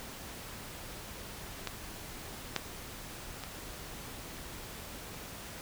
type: clicks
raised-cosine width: 0.2 ms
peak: -17 / -12 / -22 dBFS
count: 3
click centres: 1.673 / 2.563 / 3.437 s
effects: pink hiss -45 dBFS RMS until 5.61 s